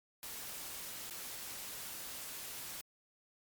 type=noise with dropouts; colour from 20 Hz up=white; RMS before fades=-45 dBFS; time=0.23-2.81 s; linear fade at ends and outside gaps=0 ms; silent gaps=1.098-1.108 s; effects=MP3 96 kbps